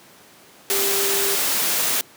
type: tone in noise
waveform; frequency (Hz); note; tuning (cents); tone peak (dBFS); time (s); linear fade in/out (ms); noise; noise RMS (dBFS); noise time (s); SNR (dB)
sine; 396.3; G4; +19; -25; 0.7-1.35; 0; white; -21; 0.7-2.01; -7
effects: pink hiss -48 dBFS RMS until 2.16 s + high-pass 200 Hz 12 dB/octave